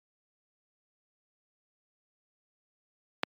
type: click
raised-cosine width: 0.3 ms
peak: -9 dBFS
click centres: 3.234 s
effects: high-pass 200 Hz 12 dB/octave + MP3 96 kbps